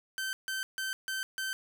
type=tone bursts; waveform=sawtooth; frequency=1546 Hz; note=G6; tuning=24 cents flat; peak=-29 dBFS; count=5; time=0.18-1.53 s; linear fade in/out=0 ms; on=150 ms; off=150 ms; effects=none

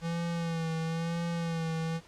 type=tone with vibrato; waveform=square; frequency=165.9 Hz; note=E3; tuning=11 cents sharp; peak=-31 dBFS; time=0.01-2.01 s; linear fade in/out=50 ms; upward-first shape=sine; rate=1 Hz; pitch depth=41 cents each way; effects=pink hiss -56 dBFS RMS until 2.07 s + low-pass 7000 Hz 12 dB/octave

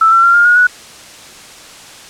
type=tone with pitch steps; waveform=sine; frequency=1322 / 1350.6 / 1379.7 / 1409.5 / 1440 / 1471.1 Hz; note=E6 / E6 / F6 / F6 / F#6 / F#6; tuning=+5 / +42 / -21 / +16 / -47 / -10 cents; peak=-5 dBFS; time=0.01-0.67 s; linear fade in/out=5 ms; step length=110 ms; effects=white hiss -35 dBFS RMS until 2.09 s + low-pass 8000 Hz 12 dB/octave

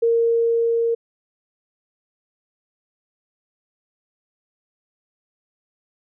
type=tone with level ramp; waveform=sine; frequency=462.9 Hz; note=A#4; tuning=12 cents flat; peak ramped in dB=-14 to -17 dBFS; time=0.02-0.95 s; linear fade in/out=10 ms; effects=none

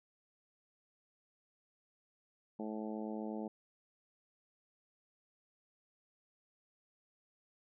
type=harmonic tone; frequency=108.2 Hz; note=A2; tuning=29 cents flat; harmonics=2 / 3 / 4 / 5 / 6 / 7 / 8; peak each=-41 / -45 / -47 / -49 / -51 / -52 / -53 dBFS; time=2.59-3.48 s; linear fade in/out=5 ms; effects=none

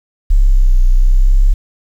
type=exponential two-way sweep; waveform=sine; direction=down then up; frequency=35.16 to 30.35 to 34.35 Hz; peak=-5 dBFS; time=0.3-1.54 s; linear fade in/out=10 ms; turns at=0.82 s; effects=7-bit

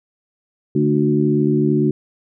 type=harmonic tone with a mistuned harmonic; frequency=73.42 Hz; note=D2; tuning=in tune; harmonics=2 / 3 / 4 / 5; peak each=-19 / -19 / -19 / -19 dBFS; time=0.75-1.91 s; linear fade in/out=5 ms; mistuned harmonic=4; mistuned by=+25 cents; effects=none

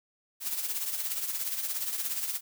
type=noise with tremolo; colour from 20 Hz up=blue; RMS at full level=-30 dBFS; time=0.4-2.41 s; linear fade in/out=50 ms; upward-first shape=triangle; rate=17 Hz; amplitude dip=65%; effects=none

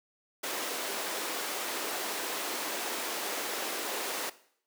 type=high-pass noise; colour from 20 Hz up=pink; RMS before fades=-35 dBFS; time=0.43-4.3 s; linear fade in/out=10 ms; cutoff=320 Hz; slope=24 dB/octave; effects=noise-tail reverb RT60 0.6 s tail -17 dB re dry

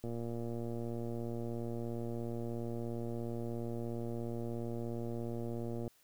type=click train; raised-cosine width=2 ms; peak=-28 dBFS; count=684; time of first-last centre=0.04-5.878 s; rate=117 Hz; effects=white hiss -68 dBFS RMS until 6.03 s

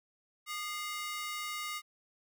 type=ring-modulated tone; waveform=sawtooth; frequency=1661.2 Hz; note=G#6; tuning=in tune; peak=-30 dBFS; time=0.46-1.82 s; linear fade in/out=50 ms; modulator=440 Hz; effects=none

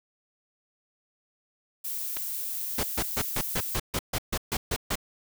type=noise; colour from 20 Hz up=violet; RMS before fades=-33 dBFS; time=1.84-3.77 s; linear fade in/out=10 ms
type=clicks; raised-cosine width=0.2 ms; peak=-18 dBFS; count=2; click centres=2.168 / 2.171 s
type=noise bursts; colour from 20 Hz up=pink; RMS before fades=-28 dBFS; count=12; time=2.78-4.956 s; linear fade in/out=5 ms; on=53 ms; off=140 ms
effects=none

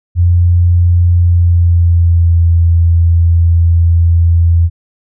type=tone with pitch glide; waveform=sine; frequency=87.31 to 84.34 Hz; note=F2 to E2; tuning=0 to +40 cents; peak=-5 dBFS; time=0.15-4.7 s; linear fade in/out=50 ms; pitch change=-60 cents; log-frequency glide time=1.12-2.43 s; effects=none

